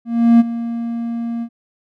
triangle tone with ADSR envelope, 233.1 Hz, A#3, in tune, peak -3 dBFS, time 0.05-1.49 s, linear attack 350 ms, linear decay 25 ms, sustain -15 dB, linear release 68 ms, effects none

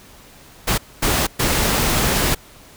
pink noise bursts at uneven times, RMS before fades -18 dBFS, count 3, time 0.67-0.78 / 1.02-1.27 / 1.39-2.35 s, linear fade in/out 10 ms, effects pink hiss -45 dBFS RMS until 2.76 s

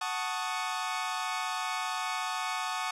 sawtooth chord, D# half-diminished seventh, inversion first, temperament equal, 740 / 880 / 1108.7 / 1244.5 Hz, F#5 / A5 / C#6 / D#6, 0 / 0 / 0 / 0 cents, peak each -33 dBFS, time 0.01-2.91 s, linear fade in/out 5 ms, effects low-pass 9000 Hz 12 dB/octave

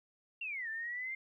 sine exponential two-way sweep, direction down then up, 2794 to 1760 to 2118 Hz, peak -37 dBFS, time 0.41-1.15 s, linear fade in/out 5 ms, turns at 0.69 s, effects 13-bit

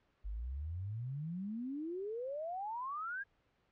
sine exponential sweep, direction up, 47.53 to 1661.2 Hz, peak -38 dBFS, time 0.24-3.24 s, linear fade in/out 20 ms, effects pink hiss -75 dBFS RMS until 3.71 s + low-pass 3000 Hz 12 dB/octave

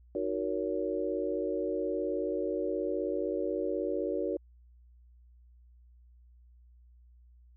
sine chord, D# minor seventh, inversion none, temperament equal with one note detuned, 311.1 / 370 / 466.2 / 562.1 Hz, D#4 / F#4 / A#4 / C#5, 0 / 0 / 0 / +24 cents, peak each -36 / -34 / -35 / -35 dBFS, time 0.15-4.37 s, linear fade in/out 2 ms, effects added 60 Hz sine -55 dBFS peak until 7.56 s

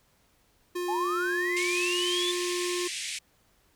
square tone, 355 Hz, F4, 28 cents sharp, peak -30 dBFS, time 0.75-2.88 s, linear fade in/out 10 ms
sine linear sweep, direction up, 791 to 3542 Hz, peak -28 dBFS, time 0.88-2.32 s, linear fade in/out 10 ms
pink band-pass noise, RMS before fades -35 dBFS, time 1.56-3.19 s, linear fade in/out 10 ms, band 2000 to 9800 Hz, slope 48 dB/octave
effects pink hiss -66 dBFS RMS until 3.75 s

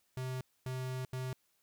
square tone bursts at uneven times, 128.9 Hz, C3, 26 cents flat, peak -37 dBFS, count 3, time 0.17-0.41 / 0.66-1.05 / 1.13-1.33 s, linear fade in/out 2 ms, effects white hiss -75 dBFS RMS until 1.62 s

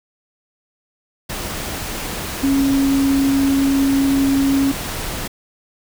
sine tone in noise, 274 Hz, C#4, 20 cents flat, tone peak -13 dBFS, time 2.43-4.72 s, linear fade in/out 10 ms, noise pink, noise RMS -26 dBFS, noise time 1.29-5.28 s, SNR +10 dB, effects none

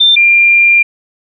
sine tone pair in turn, 3581 / 2390 Hz, A7 / D7, +30 / +30 cents, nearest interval perfect fifth, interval 700 cents, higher first, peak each -4 dBFS, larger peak neither, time 0-0.16 / 0.16-0.83 s, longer second, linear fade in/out 10 ms, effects none

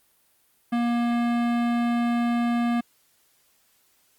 sine tone with hard clipping, 237.3 Hz, A#3, 31 cents sharp, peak -23 dBFS, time 0.72-2.81 s, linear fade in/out 10 ms, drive 18 dB, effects white hiss -64 dBFS RMS until 4.18 s + Opus 32 kbps

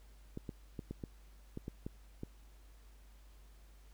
clicks, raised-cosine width 3 ms, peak -28 dBFS, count 9, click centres 0.374 / 0.492 / 0.792 / 0.91 / 1.038 / 1.574 / 1.681 / 1.865 / 2.234 s, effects added 50 Hz sine -56 dBFS peak until 3.93 s + pink hiss -68 dBFS RMS until 3.93 s

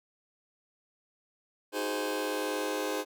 sawtooth chord, Ab dominant seventh, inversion second, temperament just, 311.5 / 373.8 / 415.3 / 519.1 Hz, Eb4 / Gb4 / Ab4 / C5, +2 / +18 / 0 / -14 cents, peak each -32 / -36 / -31 / -31 dBFS, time 1.72-3.05 s, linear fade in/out 50 ms, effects none

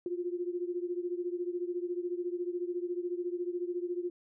sine beating tone pair, 349.2 / 363.2 Hz, F4 / F#4, 0 / -32 cents, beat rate 14 Hz, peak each -34 / -37 dBFS, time 0.06-4.1 s, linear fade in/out 2 ms, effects none

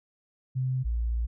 sine tone pair in turn, 129.4 / 57.75 Hz, C3 / A#1, -19 / -16 cents, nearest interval octave + major second, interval 1397 cents, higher first, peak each -25 / -25 dBFS, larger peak neither, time 0.55-0.84 / 0.84-1.27 s, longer second, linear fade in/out 20 ms, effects none

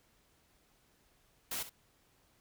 white noise with echo, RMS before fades -38 dBFS, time 1.51-1.63 s, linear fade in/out 5 ms, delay 65 ms, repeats 1, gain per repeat -12 dB, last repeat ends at 1.695 s, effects pink hiss -70 dBFS RMS until 2.4 s

